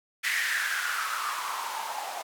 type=noise with band-pass filter sweep; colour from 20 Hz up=blue; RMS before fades=-31 dBFS; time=0.23-2.23 s; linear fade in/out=20 ms; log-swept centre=2000 to 730 Hz; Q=5.7; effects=none